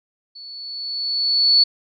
sine tone with level ramp, 4435 Hz, C#8, in tune, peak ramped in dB -36 to -9 dBFS, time 0.35-1.64 s, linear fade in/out 10 ms, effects none

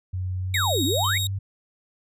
sine tone with pitch glide, 92.1 to 97.52 Hz, F#2 to G2, -7 to -8 cents, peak -25 dBFS, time 0.13-1.39 s, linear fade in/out 10 ms, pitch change +99 cents, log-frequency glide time 0.39-0.91 s
sawtooth tone, 3764 Hz, A#7, 16 cents sharp, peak -22 dBFS, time 0.54-1.27 s, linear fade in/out 2 ms
sine exponential two-way sweep, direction down then up, 2349 to 246.9 to 2349 Hz, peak -23 dBFS, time 0.54-1.18 s, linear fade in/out 5 ms, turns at 0.84 s
sine tone with exponential decay, 3103 Hz, G7, 18 cents flat, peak -29 dBFS, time 1.04-1.17 s, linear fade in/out 5 ms, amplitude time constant 28 ms
effects resampled to 32000 Hz

